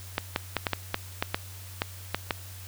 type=clicks; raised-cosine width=0.3 ms; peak=-9 dBFS; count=11; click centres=0.181 / 0.361 / 0.567 / 0.668 / 0.733 / 0.944 / 1.225 / 1.345 / 1.819 / 2.146 / 2.308 s; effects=added 93 Hz sine -42 dBFS peak until 2.67 s + white hiss -47 dBFS RMS until 2.67 s